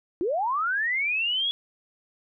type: linear sweep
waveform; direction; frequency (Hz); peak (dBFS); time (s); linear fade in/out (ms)
sine; up; 316.9 to 3393; -23; 0.21-1.51; 0
effects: none